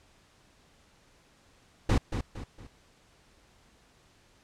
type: noise with echo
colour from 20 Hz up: brown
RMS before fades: -23 dBFS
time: 1.89-1.98 s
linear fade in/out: 5 ms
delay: 230 ms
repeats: 3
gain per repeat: -8 dB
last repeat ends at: 2.67 s
effects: pink hiss -62 dBFS RMS until 4.43 s + low-pass 8000 Hz 12 dB/octave